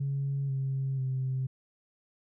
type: tone with pitch steps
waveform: sine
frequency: 138.59 / 134.72 / 130.96 Hz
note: C#3 / C#3 / C3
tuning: 0 / -49 / +2 cents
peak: -27 dBFS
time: 0-1.47 s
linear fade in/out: 10 ms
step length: 490 ms
effects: tanh soft clip ceiling -24 dBFS